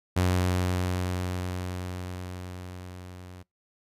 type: tone with level ramp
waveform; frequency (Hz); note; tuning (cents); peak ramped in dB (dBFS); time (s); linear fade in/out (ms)
sawtooth; 90.8; F#2; -32; -17 to -39; 0.16-3.43; 10
effects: noise-tail reverb RT60 0.2 s tail -26 dB re dry + resampled to 32000 Hz